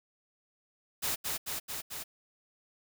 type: noise with echo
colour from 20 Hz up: white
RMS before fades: -32 dBFS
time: 1.02-1.16 s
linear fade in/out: 20 ms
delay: 220 ms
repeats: 4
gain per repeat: -2 dB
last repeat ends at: 2.04 s
effects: none